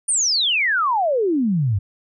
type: exponential sweep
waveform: sine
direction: down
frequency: 9520 to 92.1 Hz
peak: -16 dBFS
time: 0.08-1.79 s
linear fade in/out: 10 ms
effects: none